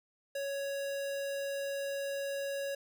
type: tone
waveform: square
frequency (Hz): 556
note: C#5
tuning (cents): +5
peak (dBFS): -35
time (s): 0.35-2.75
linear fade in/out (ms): 5
effects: none